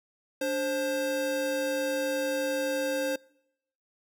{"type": "tone pair together", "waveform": "square", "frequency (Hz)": [290.4, 529], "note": ["D4", "C5"], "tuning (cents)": [-19, 19], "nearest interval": "minor seventh", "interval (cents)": 1038, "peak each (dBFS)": [-34, -29], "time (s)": [0.41, 3.16], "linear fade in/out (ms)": 5, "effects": ["noise-tail reverb RT60 0.8 s tail -25 dB re dry"]}